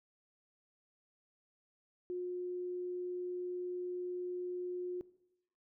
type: tone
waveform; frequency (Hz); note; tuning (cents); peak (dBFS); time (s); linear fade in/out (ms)
sine; 359.1; F4; +48; -36; 2.1-5.01; 0
effects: noise-tail reverb RT60 0.8 s tail -19 dB re dry